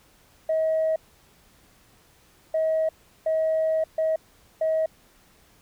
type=tone bursts at uneven times; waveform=sine; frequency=637 Hz; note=D#5; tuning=41 cents sharp; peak=-19 dBFS; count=5; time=0.49-0.96 / 2.54-2.89 / 3.26-3.84 / 3.98-4.16 / 4.61-4.86 s; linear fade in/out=5 ms; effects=tanh soft clip ceiling -17 dBFS + pink hiss -58 dBFS RMS until 5.61 s